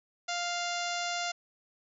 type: harmonic tone with a mistuned harmonic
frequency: 698.5 Hz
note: F5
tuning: in tune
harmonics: 1 / 2 / 3 / 4 / 5 / 6 / 7 / 8 / 9 / 10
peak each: -35 / -38 / -40 / -41 / -42 / -43 / -43 / -44 / -45 / -45 dBFS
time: 0.28-1.32 s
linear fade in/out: 10 ms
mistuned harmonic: 10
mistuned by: +26 cents
effects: none